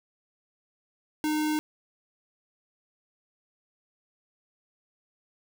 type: tone with sample-and-hold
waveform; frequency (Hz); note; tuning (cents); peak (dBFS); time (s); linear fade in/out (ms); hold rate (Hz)
sine; 305.6; D#4; -31; -24; 1.24-1.59; 0; 1225
effects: none